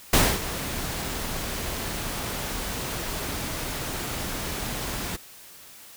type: noise with ADSR envelope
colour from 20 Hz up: pink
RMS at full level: -17 dBFS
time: 0.13-5.17 s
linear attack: 6 ms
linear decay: 250 ms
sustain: -14 dB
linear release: 19 ms
effects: white hiss -47 dBFS RMS until 5.96 s